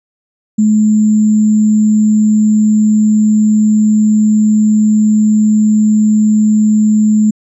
sine tone with sample-and-hold, 214.2 Hz, A3, 46 cents flat, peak -6 dBFS, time 0.58-7.31 s, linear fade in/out 10 ms, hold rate 7350 Hz, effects resampled to 22050 Hz

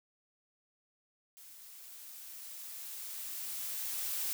blue noise with level ramp, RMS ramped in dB -54 to -35 dBFS, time 1.37-4.33 s, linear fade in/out 0 ms, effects none

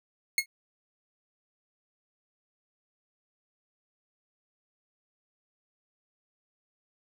sawtooth tone with exponential decay, 2165 Hz, C#7, 41 cents flat, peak -15 dBFS, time 0.38-0.46 s, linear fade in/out 2 ms, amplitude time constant 16 ms, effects none

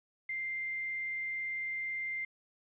sine tone with quantisation, 2094 Hz, C7, 1 cent sharp, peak -34 dBFS, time 0.29-2.25 s, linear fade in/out 5 ms, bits 9, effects resampled to 8000 Hz

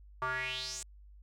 square tone with band-pass filter sweep, 128.6 Hz, C3, 30 cents flat, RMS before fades -37 dBFS, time 0.22-0.83 s, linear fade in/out 0 ms, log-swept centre 1100 to 8000 Hz, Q 4.9, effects added 50 Hz sine -52 dBFS peak until 1.22 s

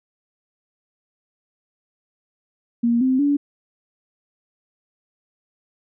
sine tone with pitch steps, 235.4 / 259.7 / 286.5 Hz, A#3 / C4 / D4, +17 / -13 / -43 cents, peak -15 dBFS, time 2.83-3.37 s, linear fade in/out 10 ms, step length 180 ms, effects none

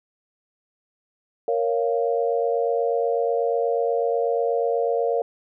sine chord, Bb minor, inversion none, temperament equal with one note detuned, 466.2 / 554.4 / 695.6 Hz, Bb4 / Db5 / F5, 0 / 0 / -7 cents, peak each -22 / -25 / -26 dBFS, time 1.48-5.22 s, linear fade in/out 2 ms, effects none

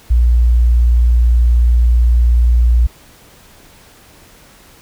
sine tone, 59.3 Hz, A#1, 30 cents sharp, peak -7 dBFS, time 0.1-2.87 s, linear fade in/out 10 ms, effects pink hiss -44 dBFS RMS until 4.81 s

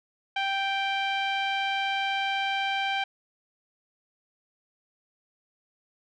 sawtooth tone with low-pass filter, 784 Hz, G5, in tune, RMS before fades -28 dBFS, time 0.36-3.04 s, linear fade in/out 5 ms, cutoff 2900 Hz, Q 2.8, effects none

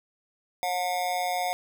square tone with amplitude modulation, 721 Hz, F#5, 45 cents flat, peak -23 dBFS, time 0.63-1.53 s, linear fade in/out 0 ms, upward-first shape sine, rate 177 Hz, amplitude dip 80%, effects none

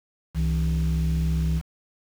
sine tone pair together, 66.59 / 161.9 Hz, C2 / E3, +31 / -31 cents, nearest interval octave + minor third, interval 1538 cents, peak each -21 / -22 dBFS, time 0.34-1.62 s, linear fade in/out 50 ms, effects tanh soft clip ceiling -17 dBFS + 7-bit

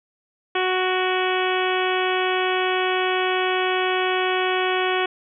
harmonic tone with a mistuned harmonic, 370 Hz, F#4, in tune, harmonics 1 / 2 / 3 / 4 / 5 / 6 / 7 / 8 / 9, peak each -23 / -26 / -28 / -29 / -30 / -31 / -31 / -32 / -33 dBFS, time 0.55-5.06 s, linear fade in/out 5 ms, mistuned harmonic 6, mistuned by +33 cents, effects none

